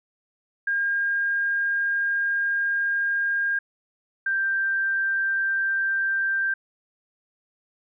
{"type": "tone pair in turn", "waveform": "sine", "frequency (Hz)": [1613, 1576.2], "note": ["G6", "G6"], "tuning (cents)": [49, 9], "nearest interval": "unison", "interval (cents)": 40, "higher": "first", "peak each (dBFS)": -21, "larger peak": "neither", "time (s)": [[0.67, 3.59], [4.26, 6.54]], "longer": "first", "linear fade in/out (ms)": 5, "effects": []}